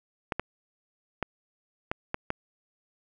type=clicks; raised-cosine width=0.5 ms; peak=-13 dBFS; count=6; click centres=0.322 / 0.396 / 1.227 / 1.915 / 2.144 / 2.304 s; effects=none